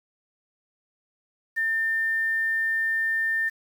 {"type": "tone with quantisation", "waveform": "sine", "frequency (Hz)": 1800, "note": "A6", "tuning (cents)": 39, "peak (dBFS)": -22, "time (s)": [1.56, 3.5], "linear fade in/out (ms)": 20, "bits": 8, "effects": []}